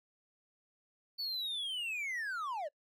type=linear sweep; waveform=triangle; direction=down; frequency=4523 to 544 Hz; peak=-34 dBFS; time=1.18-2.69 s; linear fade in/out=20 ms; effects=noise-tail reverb RT60 0.1 s tail -24 dB re dry